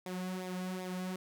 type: tone with flanger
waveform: sawtooth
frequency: 183.9 Hz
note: F#3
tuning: 10 cents flat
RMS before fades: -39 dBFS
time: 0.06-1.16 s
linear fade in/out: 2 ms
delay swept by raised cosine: 0.67 to 3.27 ms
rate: 2.6 Hz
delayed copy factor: -0.65
effects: none